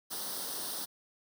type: noise with comb filter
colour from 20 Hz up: white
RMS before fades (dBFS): -38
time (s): 0.1-0.86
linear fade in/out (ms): 20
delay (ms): 0.21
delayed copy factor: +0.75
effects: high-pass 200 Hz 12 dB/octave